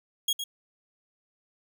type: tone with echo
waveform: sawtooth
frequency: 3293 Hz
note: G#7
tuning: 15 cents flat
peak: -20 dBFS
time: 0.28-0.33 s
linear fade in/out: 5 ms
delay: 110 ms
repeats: 1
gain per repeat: -8 dB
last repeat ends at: 0.44 s
effects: none